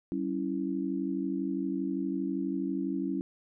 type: chord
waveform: sine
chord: C# diminished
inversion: second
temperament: equal with one note detuned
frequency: 191.74 / 277.2 / 329.6 Hz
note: G3 / C#4 / E4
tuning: -38 / 0 / 0 cents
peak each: -35 / -32 / -34 dBFS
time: 0.12-3.21 s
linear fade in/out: 0 ms
effects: none